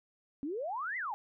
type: exponential two-way sweep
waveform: sine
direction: up then down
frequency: 265.1 to 2101 to 785 Hz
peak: -34 dBFS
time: 0.43-1.14 s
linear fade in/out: 0 ms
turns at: 0.97 s
effects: none